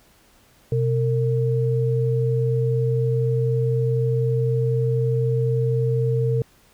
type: tone pair together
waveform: sine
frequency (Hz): 126.56 / 456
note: B2 / A#4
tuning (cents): +43 / -38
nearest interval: octave + minor seventh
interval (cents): 2219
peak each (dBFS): -19 / -23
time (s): 0.72-6.42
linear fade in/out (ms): 2
effects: pink hiss -56 dBFS RMS until 6.73 s